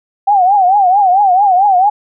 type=tone with vibrato; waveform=sine; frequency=770 Hz; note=G5; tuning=31 cents flat; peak=-6 dBFS; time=0.27-1.9 s; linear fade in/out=10 ms; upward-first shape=triangle; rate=4.5 Hz; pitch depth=160 cents each way; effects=none